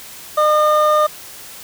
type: tone pair together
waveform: triangle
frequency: 607.5 / 1215 Hz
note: D#5 / D#6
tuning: -42 / -42 cents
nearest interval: octave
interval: 1200 cents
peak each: -12 dBFS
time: 0.37-1.07 s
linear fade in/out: 10 ms
effects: white hiss -36 dBFS RMS until 1.63 s